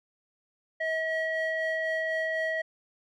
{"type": "ring-modulated tone", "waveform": "triangle", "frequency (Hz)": 639, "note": "D#5", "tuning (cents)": 46, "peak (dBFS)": -22, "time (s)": [0.8, 2.62], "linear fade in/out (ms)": 10, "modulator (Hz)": 1280, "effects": []}